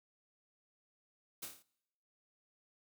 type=noise with echo; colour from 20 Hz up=white; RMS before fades=-43 dBFS; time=1.42-1.46 s; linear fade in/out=10 ms; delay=28 ms; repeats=6; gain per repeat=-4 dB; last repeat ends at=1.628 s; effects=noise-tail reverb RT60 0.9 s tail -25 dB re dry + high-pass 100 Hz 12 dB/octave